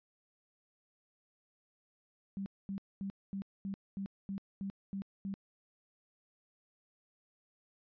sine tone bursts, 196 Hz, G3, in tune, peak -36 dBFS, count 10, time 2.37-5.34 s, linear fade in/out 0 ms, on 90 ms, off 230 ms, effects resampled to 11025 Hz

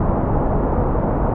pink low-pass noise, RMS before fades -18 dBFS, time 0-1.34 s, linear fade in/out 5 ms, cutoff 990 Hz, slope 24 dB/octave, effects none

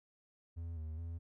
triangle tone with vibrato, 81.2 Hz, E2, 26 cents flat, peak -38 dBFS, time 0.56-1.19 s, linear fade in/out 20 ms, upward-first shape square, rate 2.4 Hz, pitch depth 53 cents each way, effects none

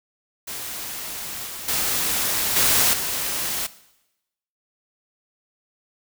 white noise with level steps, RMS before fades -32 / -34 / -23 / -18 / -26 dBFS, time 0.47-3.67 s, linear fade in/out 10 ms, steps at 1.46 / 1.68 / 2.56 / 2.93 s, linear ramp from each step 5 ms, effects noise-tail reverb RT60 0.9 s tail -17 dB re dry

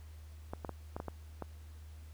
clicks, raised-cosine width 1 ms, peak -25 dBFS, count 7, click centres 0.535 / 0.648 / 0.693 / 0.965 / 1.001 / 1.083 / 1.423 s, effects added 77 Hz sine -48 dBFS peak until 2.13 s + pink hiss -64 dBFS RMS until 2.13 s

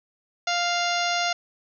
harmonic tone with a mistuned harmonic, 698.5 Hz, F5, in tune, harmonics 1 / 2 / 3 / 4 / 5 / 6 / 7 / 8 / 9, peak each -26 / -29 / -31 / -32 / -33 / -34 / -34 / -35 / -36 dBFS, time 0.47-1.33 s, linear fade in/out 5 ms, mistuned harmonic 9, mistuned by +54 cents, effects none

